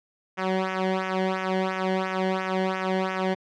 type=tone with flanger; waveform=sawtooth; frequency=188.1 Hz; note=F#3; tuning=29 cents sharp; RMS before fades=-26 dBFS; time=0.37-3.35 s; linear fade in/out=20 ms; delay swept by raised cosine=0.23 to 0.81 ms; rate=2.9 Hz; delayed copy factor=-0.95; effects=low-pass 3000 Hz 12 dB/octave

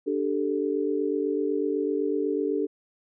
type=chord; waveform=sine; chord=D suspended fourth; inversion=none; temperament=equal; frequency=293.7 / 392 / 440 Hz; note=D4 / G4 / A4; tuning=0 / 0 / 0 cents; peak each=-28 dBFS; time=0.06-2.67 s; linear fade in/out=20 ms; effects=none

